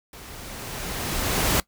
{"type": "noise with level ramp", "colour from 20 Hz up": "pink", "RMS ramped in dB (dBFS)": [-43, -20], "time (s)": [0.13, 1.6], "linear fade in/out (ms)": 2, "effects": ["noise-tail reverb RT60 0.1 s tail -20 dB re dry"]}